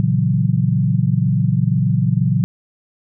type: chord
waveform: sine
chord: F# dominant seventh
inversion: first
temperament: equal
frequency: 116.54 / 138.59 / 164.81 / 185 Hz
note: A#2 / C#3 / E3 / F#3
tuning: 0 / 0 / 0 / 0 cents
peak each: -18 / -18 / -20 / -20 dBFS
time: 0-2.44 s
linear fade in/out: 0 ms
effects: none